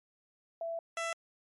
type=tone pair in turn; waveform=sine / 15% pulse; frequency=666 / 666 Hz; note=E5 / E5; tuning=+18 / +18 cents; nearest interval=unison; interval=0 cents; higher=neither; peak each=-34 / -27 dBFS; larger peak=second; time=0.61-0.79 / 0.97-1.13 s; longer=first; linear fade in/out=2 ms; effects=MP3 48 kbps